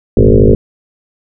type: tone with frequency modulation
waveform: sine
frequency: 176.1 Hz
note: F3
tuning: 15 cents sharp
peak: -3 dBFS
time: 0.17-0.55 s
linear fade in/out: 2 ms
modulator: 52.3 Hz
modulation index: 5.8
effects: none